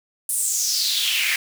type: noise with high-pass filter sweep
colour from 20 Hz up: pink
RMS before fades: -22 dBFS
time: 0.29-1.36 s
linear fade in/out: 2 ms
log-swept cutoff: 10000 to 2000 Hz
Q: 4.8
effects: none